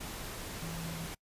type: tone in noise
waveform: sine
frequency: 164.8 Hz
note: E3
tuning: in tune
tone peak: -39 dBFS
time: 0.62-1.07 s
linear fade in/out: 10 ms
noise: pink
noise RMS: -42 dBFS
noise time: 0-1.15 s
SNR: 0 dB
effects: noise-tail reverb RT60 0.1 s tail -25 dB re dry + resampled to 32000 Hz